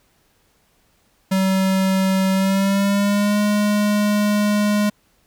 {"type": "tone with pitch glide", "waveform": "square", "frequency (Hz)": [190.5, 207.7], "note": ["G3", "G#3"], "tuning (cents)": [-49, 0], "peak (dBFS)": -16, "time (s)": [1.31, 4.9], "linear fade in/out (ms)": 10, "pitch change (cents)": 149, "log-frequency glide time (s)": [2.32, 3.39], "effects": ["pink hiss -61 dBFS RMS until 5.26 s"]}